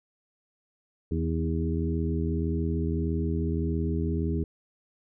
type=harmonic tone with a mistuned harmonic; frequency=81.7 Hz; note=E2; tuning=15 cents flat; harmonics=1 / 2 / 3 / 4 / 5; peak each=-28 / -31 / -33 / -34 / -35 dBFS; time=1.11-4.44 s; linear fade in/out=5 ms; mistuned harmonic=4; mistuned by=-24 cents; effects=none